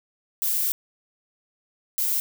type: noise bursts at uneven times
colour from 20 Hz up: violet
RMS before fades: -24 dBFS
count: 2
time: 0.42-0.72 / 1.98-2.2 s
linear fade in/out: 0 ms
effects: none